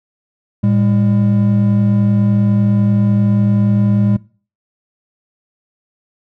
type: tone pair together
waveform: triangle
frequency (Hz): 111.7 / 201.8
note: A2 / G#3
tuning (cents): +27 / -49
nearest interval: minor seventh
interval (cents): 1024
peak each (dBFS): -11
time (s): 0.63-4.17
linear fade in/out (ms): 10
effects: noise-tail reverb RT60 0.4 s tail -22 dB re dry